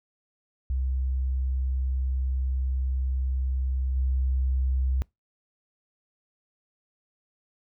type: tone with level steps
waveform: sine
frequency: 65 Hz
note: C2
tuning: 11 cents flat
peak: -24 / -22 dBFS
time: 0.7-5.02 s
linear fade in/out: 0 ms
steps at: 3.95 s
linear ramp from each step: 20 ms
effects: noise-tail reverb RT60 0.2 s tail -25 dB re dry